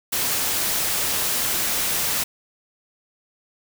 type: noise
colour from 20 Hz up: white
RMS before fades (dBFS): -23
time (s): 0.12-2.24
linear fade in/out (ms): 10
effects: none